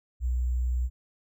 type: tone with sample-and-hold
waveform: sine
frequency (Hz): 61.74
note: B1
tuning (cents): 0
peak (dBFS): -24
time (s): 0.2-0.9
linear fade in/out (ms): 50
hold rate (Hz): 7350
effects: none